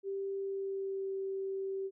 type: tone with pitch glide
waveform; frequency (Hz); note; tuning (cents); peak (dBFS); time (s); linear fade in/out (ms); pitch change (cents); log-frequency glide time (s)
sine; 392 to 387.1; G4 to G4; 0 to -22; -34; 0.03-1.91; 50; -22; 0.37-1.13
effects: none